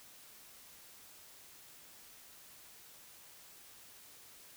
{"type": "silence", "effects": ["white hiss -57 dBFS RMS until 4.56 s"]}